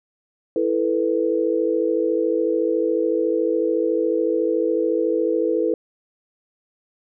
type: chord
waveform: sine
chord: E suspended fourth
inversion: none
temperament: equal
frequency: 329.6 / 440 / 493.9 Hz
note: E4 / A4 / B4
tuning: 0 / 0 / 0 cents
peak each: -22 dBFS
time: 0.56-5.74 s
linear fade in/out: 2 ms
effects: none